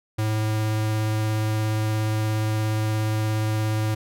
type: tone with vibrato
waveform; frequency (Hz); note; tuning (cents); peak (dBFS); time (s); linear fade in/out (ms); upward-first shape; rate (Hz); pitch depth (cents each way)
square; 108.4; A2; -25; -22; 0.18-3.95; 10; sine; 17; 9
effects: none